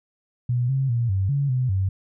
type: tone with pitch steps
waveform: sine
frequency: 122.5 / 134.4 / 118.4 / 96.1 / 140.8 / 127.3 / 95.5 Hz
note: B2 / C3 / A#2 / G2 / C#3 / C3 / G2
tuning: -14 / +47 / +27 / -34 / +27 / -47 / -45 cents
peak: -19 dBFS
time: 0.49-1.89 s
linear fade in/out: 5 ms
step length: 200 ms
effects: none